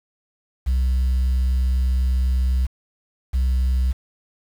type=tone pair in turn; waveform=sine; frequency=64 / 64 Hz; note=C2 / C2; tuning=-38 / -38 cents; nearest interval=unison; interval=0 cents; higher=neither; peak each=-14 dBFS; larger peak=neither; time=0.66-2.67 / 3.33-3.93 s; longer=first; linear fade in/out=20 ms; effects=tanh soft clip ceiling -15 dBFS + 7-bit